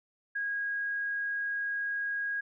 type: tone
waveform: sine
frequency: 1641 Hz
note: G#6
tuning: 21 cents flat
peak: -30 dBFS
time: 0.35-2.41 s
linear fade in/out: 10 ms
effects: none